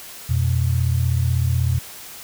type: tone pair together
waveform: sine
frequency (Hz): 87.31 / 123.47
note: F2 / B2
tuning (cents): 0 / 0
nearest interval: tritone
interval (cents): 600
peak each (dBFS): -19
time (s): 0.29-1.79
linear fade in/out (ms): 10
effects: white hiss -38 dBFS RMS until 2.23 s